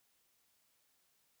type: silence
effects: white hiss -75 dBFS RMS until 1.4 s